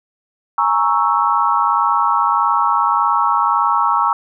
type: chord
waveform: sine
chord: A# half-diminished seventh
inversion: third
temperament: equal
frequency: 830.6 / 932.3 / 1108.7 / 1318.5 Hz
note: G#5 / A#5 / C#6 / E6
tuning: 0 / 0 / 0 / 0 cents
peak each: -21 / -17 / -17 / -18 dBFS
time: 0.58-4.13 s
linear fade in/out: 2 ms
effects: none